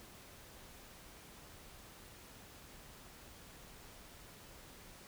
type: silence
effects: pink hiss -56 dBFS RMS until 5.07 s